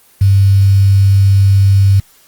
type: tone with quantisation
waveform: sine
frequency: 98 Hz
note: G2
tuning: in tune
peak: -5 dBFS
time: 0.21-2 s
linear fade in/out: 5 ms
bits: 5
effects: white hiss -47 dBFS RMS until 2.27 s + Opus 24 kbps